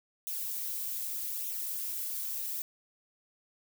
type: noise with flanger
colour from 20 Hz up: violet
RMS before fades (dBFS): -36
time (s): 0.27-2.62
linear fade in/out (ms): 0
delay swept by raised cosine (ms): 0.31 to 5.11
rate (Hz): 0.83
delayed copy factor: +0.6
effects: none